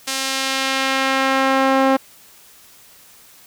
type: tone with band-pass filter sweep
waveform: sawtooth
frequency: 267.3 Hz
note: C4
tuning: 37 cents sharp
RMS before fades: -18 dBFS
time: 0.07-1.97 s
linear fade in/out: 10 ms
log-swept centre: 6400 to 710 Hz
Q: 0.72
effects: white hiss -47 dBFS RMS until 3.46 s